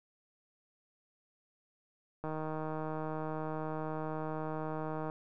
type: click train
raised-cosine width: 1 ms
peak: -25 dBFS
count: 447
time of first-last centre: 2.24-5.099 s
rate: 156 Hz
effects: none